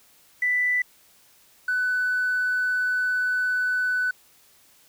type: tone pair in turn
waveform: triangle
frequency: 1984 / 1497.1 Hz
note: B6 / F#6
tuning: +7 / +20 cents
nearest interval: perfect fourth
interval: 487 cents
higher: first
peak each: -16 / -18 dBFS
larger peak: first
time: 0.42-0.82 / 1.68-4.11 s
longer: second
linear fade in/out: 5 ms
effects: tanh soft clip ceiling -18 dBFS + white hiss -57 dBFS RMS until 4.88 s